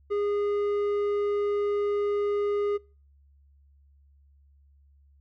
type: tone with low-pass filter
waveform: square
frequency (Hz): 410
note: G#4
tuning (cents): -22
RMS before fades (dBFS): -27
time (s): 0.1-2.78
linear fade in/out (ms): 20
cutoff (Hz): 1300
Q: 0.52
effects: noise-tail reverb RT60 0.4 s tail -26 dB re dry + added 70 Hz sine -56 dBFS peak until 5.2 s